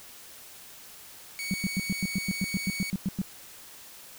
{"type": "tone", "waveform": "sawtooth", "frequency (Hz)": 2237, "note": "C#7", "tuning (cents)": 15, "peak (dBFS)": -29, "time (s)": [1.39, 2.9], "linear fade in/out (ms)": 0}
{"type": "tone bursts", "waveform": "sine", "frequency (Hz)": 191.2, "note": "G3", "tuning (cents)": -43, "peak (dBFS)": -24, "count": 14, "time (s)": [1.51, 3.216], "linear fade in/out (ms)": 0, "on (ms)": 29, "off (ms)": 100}
{"effects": ["white hiss -48 dBFS RMS until 4.18 s"]}